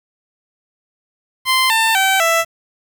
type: tone with pitch steps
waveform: 15% pulse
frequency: 1040 / 895 / 770.2 / 662.8 Hz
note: C6 / A5 / G5 / E5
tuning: -11 / +29 / -31 / +9 cents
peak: -6 dBFS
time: 1.45-2.45 s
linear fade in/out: 50 ms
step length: 250 ms
effects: 7-bit